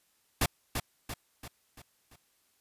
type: noise with echo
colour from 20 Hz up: pink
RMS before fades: -26 dBFS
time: 0.41-0.46 s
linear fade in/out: 5 ms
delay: 340 ms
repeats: 5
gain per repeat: -6 dB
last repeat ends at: 2.16 s
effects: white hiss -71 dBFS RMS until 2.6 s + resampled to 32000 Hz